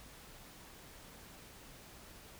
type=silence; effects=pink hiss -55 dBFS RMS until 2.39 s